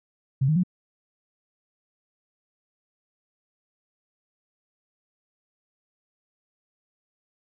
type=tone with pitch steps; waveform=sine; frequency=133.8 / 155.48 / 180.68 Hz; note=C3 / D#3 / F#3; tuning=+39 / -1 / -41 cents; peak=-18 dBFS; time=0.41-0.635 s; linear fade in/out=10 ms; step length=75 ms; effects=none